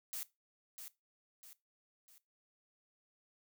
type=noise with echo; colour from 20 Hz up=blue; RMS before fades=-42 dBFS; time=0.13-0.23 s; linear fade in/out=0 ms; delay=650 ms; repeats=3; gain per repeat=-7 dB; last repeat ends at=2.18 s; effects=noise-tail reverb RT60 0.2 s tail -17 dB re dry